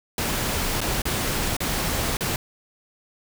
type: noise with dropouts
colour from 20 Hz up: pink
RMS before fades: -25 dBFS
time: 0.18-2.36 s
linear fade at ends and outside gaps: 2 ms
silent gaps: 0.806-0.814 / 1.019-1.054 / 1.567-1.604 / 2.17-2.207 s
effects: none